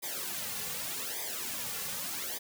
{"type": "noise with flanger", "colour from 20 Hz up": "white", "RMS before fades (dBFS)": -37, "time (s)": [0.02, 2.39], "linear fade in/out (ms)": 20, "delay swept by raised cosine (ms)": [0.71, 3.21], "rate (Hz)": 0.84, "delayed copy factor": -1, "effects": []}